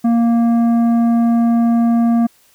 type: tone with tanh clipping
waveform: triangle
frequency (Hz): 233.1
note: A#3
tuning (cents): 0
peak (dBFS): -12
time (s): 0.04-2.27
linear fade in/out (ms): 10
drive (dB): 13
effects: white hiss -53 dBFS RMS until 2.54 s